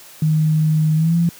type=tone with pitch glide; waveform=sine; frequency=155.56 to 169.64 Hz; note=D#3 to E3; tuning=0 to +50 cents; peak=-12 dBFS; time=0.22-1.29 s; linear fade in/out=2 ms; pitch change=+150 cents; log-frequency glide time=0.95-1.16 s; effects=white hiss -42 dBFS RMS until 1.39 s + high-pass 100 Hz 12 dB/octave